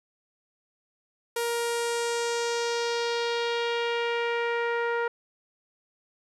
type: tone with low-pass filter sweep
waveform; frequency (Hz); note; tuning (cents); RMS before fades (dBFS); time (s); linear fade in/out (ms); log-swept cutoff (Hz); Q
sawtooth; 470; A#4; +14; -28; 1.36-5.08; 5; 12000 to 1600; 1.8
effects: none